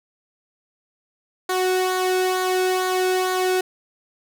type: tone with flanger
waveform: sawtooth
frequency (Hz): 370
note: F#4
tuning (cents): 0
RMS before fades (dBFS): -21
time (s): 1.49-3.61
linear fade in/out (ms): 5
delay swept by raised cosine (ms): 0.36 to 1.02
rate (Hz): 2.2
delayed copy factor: -0.55
effects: none